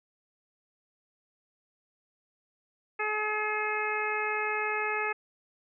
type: harmonic tone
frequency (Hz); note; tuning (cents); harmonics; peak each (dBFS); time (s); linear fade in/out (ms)
425.7; G#4; +43; 1 / 2 / 3 / 4 / 5 / 6; -35 / -35 / -35 / -35 / -35 / -35; 2.99-5.13; 10
effects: none